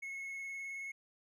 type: tone with vibrato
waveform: triangle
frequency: 2183 Hz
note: C#7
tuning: 27 cents flat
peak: -39 dBFS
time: 0.02-0.92 s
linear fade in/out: 10 ms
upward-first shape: sine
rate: 19 Hz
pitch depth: 15 cents each way
effects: none